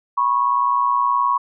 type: tone pair together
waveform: sine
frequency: 980.6 / 1100 Hz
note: B5 / C#6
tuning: -13 / -14 cents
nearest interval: major second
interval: 199 cents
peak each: -19 / -17 dBFS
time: 0.17-1.38 s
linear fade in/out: 10 ms
effects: none